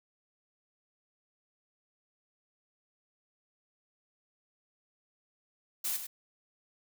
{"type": "noise with echo", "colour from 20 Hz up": "blue", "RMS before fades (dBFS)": -33, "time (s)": [5.84, 5.97], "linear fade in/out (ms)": 10, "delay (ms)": 100, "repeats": 1, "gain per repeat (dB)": -8, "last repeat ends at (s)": 6.07, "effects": []}